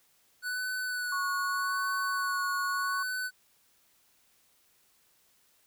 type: tone with vibrato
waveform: square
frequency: 1480 Hz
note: F#6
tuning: in tune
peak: -32 dBFS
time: 0.42-3.31 s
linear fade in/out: 50 ms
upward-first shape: sine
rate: 0.82 Hz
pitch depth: 29 cents each way
type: tone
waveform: sine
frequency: 1108.7 Hz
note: C#6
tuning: in tune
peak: -31 dBFS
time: 1.12-3.03 s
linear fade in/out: 5 ms
effects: white hiss -67 dBFS RMS until 5.66 s